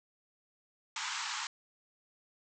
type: band-pass noise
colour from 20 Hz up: pink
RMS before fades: -38 dBFS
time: 0.96-1.47 s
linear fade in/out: 2 ms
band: 840 to 7700 Hz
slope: 96 dB/octave
effects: none